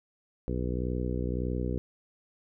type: harmonic tone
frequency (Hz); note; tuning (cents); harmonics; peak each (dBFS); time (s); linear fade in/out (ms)
61.74; B1; 0; 1 / 2 / 3 / 4 / 5 / 6 / 7 / 8; -32 / -35 / -37 / -38 / -39 / -40 / -40 / -41; 0.48-1.78; 0
effects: none